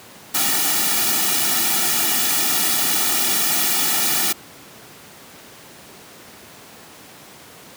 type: noise with comb filter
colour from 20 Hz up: white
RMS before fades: -19 dBFS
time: 0.34-4.33 s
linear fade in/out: 10 ms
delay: 1.9 ms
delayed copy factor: -0.9
effects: pink hiss -42 dBFS RMS until 7.76 s + high-pass 150 Hz 12 dB/octave